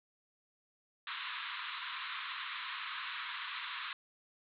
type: band-pass noise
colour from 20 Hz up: pink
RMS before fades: -42 dBFS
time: 1.07-3.93 s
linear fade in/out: 2 ms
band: 990 to 4000 Hz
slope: 96 dB/octave
effects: none